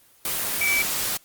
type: tone in noise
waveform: sine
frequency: 2305 Hz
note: D7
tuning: 33 cents flat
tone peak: -20 dBFS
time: 0.61-0.82 s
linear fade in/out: 2 ms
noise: white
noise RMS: -26 dBFS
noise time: 0.25-1.17 s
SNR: +3 dB
effects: white hiss -56 dBFS RMS until 1.24 s + Opus 24 kbps